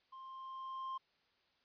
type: tone with level ramp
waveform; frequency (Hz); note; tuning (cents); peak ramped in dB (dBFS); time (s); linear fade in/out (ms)
triangle; 1055; C6; +14; -48 to -37; 0.12-0.98; 10
effects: white hiss -75 dBFS RMS until 1.64 s + resampled to 11025 Hz